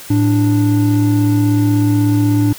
triangle tone pair together, 110.01 / 293.7 Hz, A2 / D4, 0 / 0 cents, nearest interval octave + perfect fourth, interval 1700 cents, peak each -11 dBFS, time 0.1-2.53 s, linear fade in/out 5 ms, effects white hiss -34 dBFS RMS until 2.58 s

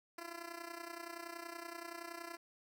10% pulse tone with amplitude modulation, 339.8 Hz, F4, 47 cents flat, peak -34 dBFS, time 0.18-2.37 s, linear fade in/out 5 ms, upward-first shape sine, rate 30.6 Hz, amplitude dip 75%, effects none

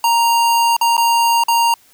square tone with dropouts, 932 Hz, A#5, 1 cent flat, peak -12 dBFS, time 0.04-1.74 s, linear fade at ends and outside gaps 2 ms, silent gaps 0.766-0.812 / 0.968-0.978 / 1.437-1.483 s, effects white hiss -51 dBFS RMS until 1.93 s

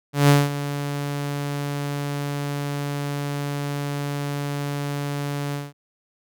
sawtooth tone with ADSR envelope, 143.3 Hz, D3, 42 cents flat, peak -7 dBFS, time 0.13-5.73 s, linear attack 160 ms, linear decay 200 ms, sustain -14 dB, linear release 190 ms, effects none

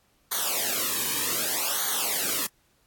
white noise with flanger, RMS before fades -27 dBFS, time 0.31-2.47 s, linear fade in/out 10 ms, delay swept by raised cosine 0.38 to 1.48 ms, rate 0.65 Hz, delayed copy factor -0.95, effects pink hiss -66 dBFS RMS until 2.86 s + AAC 64 kbps

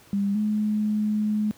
sine tone pair in turn, 200 / 212 Hz, G3 / G#3, +35 / +36 cents, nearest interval minor second, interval 101 cents, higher second, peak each -21 dBFS, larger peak neither, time 0.13-0.35 / 0.35-1.51 s, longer second, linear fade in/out 0 ms, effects pink hiss -53 dBFS RMS until 1.57 s + high-pass 80 Hz 12 dB/octave

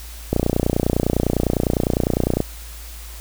click train, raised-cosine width 2 ms, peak -4 dBFS, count 63, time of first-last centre 0.33-2.404 s, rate 29.9 Hz, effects added 56 Hz sine -34 dBFS peak until 3.2 s + white hiss -40 dBFS RMS until 3.2 s

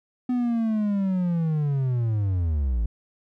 triangle linear sweep, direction down, 252 to 52.3 Hz, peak -19 dBFS, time 0.29-2.86 s, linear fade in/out 5 ms, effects none

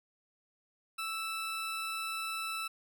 20% pulse tone, 1318.5 Hz, E6, in tune, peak -30 dBFS, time 0.98-2.68 s, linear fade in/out 10 ms, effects none

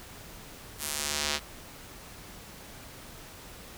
square tone with band-pass filter sweep, 73.6 Hz, D2, 4 cents sharp, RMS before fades -32 dBFS, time 0.78-1.4 s, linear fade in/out 50 ms, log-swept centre 12000 to 4100 Hz, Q 0.94, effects pink hiss -47 dBFS RMS until 3.77 s

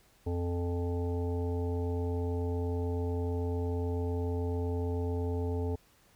harmonic tone, 87.1 Hz, F2, 4 cents flat, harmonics 1 / 3 / 5 / 7 / 9 / 10, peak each -31 / -38 / -36 / -48 / -48 / -49 dBFS, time 0.26-5.76 s, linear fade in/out 10 ms, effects pink hiss -64 dBFS RMS until 6.15 s

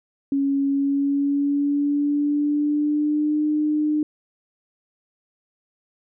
sine tone with pitch glide, 277.2 to 302.3 Hz, C#4 to D#4, 0 to -50 cents, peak -18 dBFS, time 0.32-4.03 s, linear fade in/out 2 ms, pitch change +150 cents, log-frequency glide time 0.67-3.44 s, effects none

